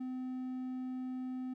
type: tone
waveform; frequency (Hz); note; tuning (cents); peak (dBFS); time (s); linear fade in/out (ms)
triangle; 255.8; C4; -39; -35; 0-1.54; 10
effects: none